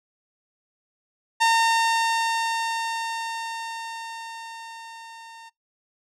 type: tone with level ramp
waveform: sawtooth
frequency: 912 Hz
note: A#5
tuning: 38 cents flat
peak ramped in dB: -12 to -38 dBFS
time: 1.4-5.5 s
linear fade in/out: 20 ms
effects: noise-tail reverb RT60 0.2 s tail -26 dB re dry + low-pass 8000 Hz 12 dB/octave